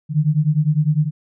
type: beating tone pair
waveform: sine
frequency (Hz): 146.83 / 156.73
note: D3 / D#3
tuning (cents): 0 / +13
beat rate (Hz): 9.9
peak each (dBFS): -17 / -17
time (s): 0.09-1.11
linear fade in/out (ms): 50
effects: none